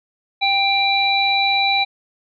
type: harmonic tone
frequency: 788 Hz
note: G5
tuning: 9 cents sharp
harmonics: 1 / 3 / 5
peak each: -19 / -19 / -19 dBFS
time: 0.41-1.85 s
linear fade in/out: 20 ms
effects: none